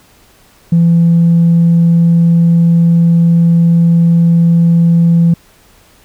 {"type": "tone with tanh clipping", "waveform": "triangle", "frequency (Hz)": 168.6, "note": "E3", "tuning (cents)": 39, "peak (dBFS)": -5, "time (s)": [0.72, 5.34], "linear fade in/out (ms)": 5, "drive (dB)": 5, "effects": ["pink hiss -46 dBFS RMS until 6.04 s"]}